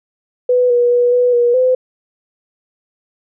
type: tone with pitch steps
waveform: sine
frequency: 496.6 / 483.3 / 486.3 / 492.7 / 479.8 / 510 Hz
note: B4 / B4 / B4 / B4 / A#4 / C5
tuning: +9 / -38 / -27 / -4 / +50 / -44 cents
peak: -9 dBFS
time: 0.49-1.75 s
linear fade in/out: 5 ms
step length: 210 ms
effects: none